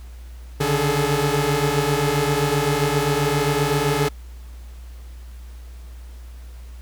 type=tone cluster; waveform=sawtooth; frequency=141.5 / 149.1 / 417.8 / 438 Hz; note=C#3 / D3 / G#4 / A4; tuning=+36 / +27 / +10 / -8 cents; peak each=-20 dBFS; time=0.6-4.09 s; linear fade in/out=10 ms; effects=added 60 Hz sine -35 dBFS peak until 6.81 s + pink hiss -52 dBFS RMS until 6.81 s